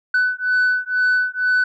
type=beating tone pair; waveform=sine; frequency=1497 / 1499.1 Hz; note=F#6 / F#6; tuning=+20 / +22 cents; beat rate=2.1 Hz; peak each=-17 dBFS; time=0.14-1.64 s; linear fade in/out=5 ms; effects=tanh soft clip ceiling -12 dBFS